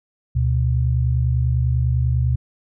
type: tone pair together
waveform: sine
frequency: 73.42 / 123.47 Hz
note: D2 / B2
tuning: 0 / 0 cents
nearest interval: major sixth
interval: 900 cents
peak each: -19 / -18 dBFS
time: 0.35-2.36 s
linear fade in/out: 10 ms
effects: none